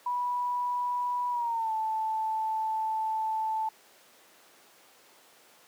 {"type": "tone with pitch glide", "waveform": "sine", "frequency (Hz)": [980, 878.1], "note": ["B5", "A5"], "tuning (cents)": [-14, -4], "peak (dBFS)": -27, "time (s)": [0.06, 3.69], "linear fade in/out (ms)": 5, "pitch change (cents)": -190, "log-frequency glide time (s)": [1.3, 1.72], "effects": ["pink hiss -57 dBFS RMS until 5.67 s", "high-pass 400 Hz 12 dB/octave"]}